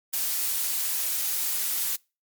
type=noise; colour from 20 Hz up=blue; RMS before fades=-27 dBFS; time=0.13-1.96 s; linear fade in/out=5 ms; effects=noise-tail reverb RT60 0.3 s tail -26 dB re dry + MP3 96 kbps